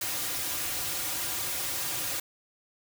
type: noise with comb filter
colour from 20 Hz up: white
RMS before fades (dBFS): -32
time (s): 0.01-2.2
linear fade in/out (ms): 5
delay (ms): 4.6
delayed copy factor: -1
effects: none